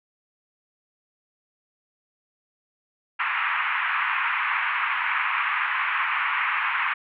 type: band-pass noise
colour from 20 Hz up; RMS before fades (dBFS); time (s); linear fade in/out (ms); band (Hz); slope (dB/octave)
pink; -25; 3.19-6.94; 10; 980 to 2600; 48
effects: none